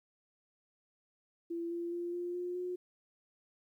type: tone with pitch steps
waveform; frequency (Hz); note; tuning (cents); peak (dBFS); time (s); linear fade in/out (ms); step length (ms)
sine; 338.2 / 342.5 / 346.9 / 351.3 / 355.8 / 360.4; E4 / F4 / F4 / F4 / F4 / F#4; +44 / -34 / -12 / +10 / +32 / -45; -35; 1.5-2.76; 10; 210
effects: 12-bit